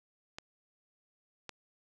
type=clicks; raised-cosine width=0.2 ms; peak=-24 dBFS; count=2; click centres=0.385 / 1.493 s; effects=none